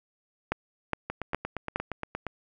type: two click trains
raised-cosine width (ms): 0.5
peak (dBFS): -11 / -17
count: 4 / 11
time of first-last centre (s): 0.52-1.76 / 1.1-2.267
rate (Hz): 2.42 / 8.57
effects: none